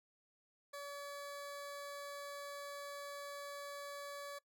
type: tone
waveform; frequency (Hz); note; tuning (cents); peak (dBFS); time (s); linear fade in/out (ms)
20% pulse; 570; C#5; +48; -40; 0.73-4.39; 10
effects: noise-tail reverb RT60 0.1 s tail -21 dB re dry